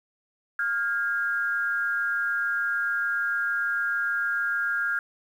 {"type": "tone pair together", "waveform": "sine", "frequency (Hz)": [1402.3, 1629], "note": ["F6", "G#6"], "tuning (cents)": [7, -34], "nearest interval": "minor third", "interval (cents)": 259, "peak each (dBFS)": [-26, -27], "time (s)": [0.59, 4.99], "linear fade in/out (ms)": 2, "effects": ["9-bit"]}